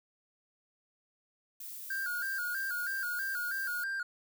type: noise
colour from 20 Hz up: violet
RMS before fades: -44 dBFS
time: 1.6-3.84 s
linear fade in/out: 5 ms
type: tone with vibrato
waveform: triangle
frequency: 1511 Hz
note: F#6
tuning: 36 cents sharp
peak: -31 dBFS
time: 1.9-4.03 s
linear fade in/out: 5 ms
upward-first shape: square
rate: 3.1 Hz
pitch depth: 82 cents each way
effects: none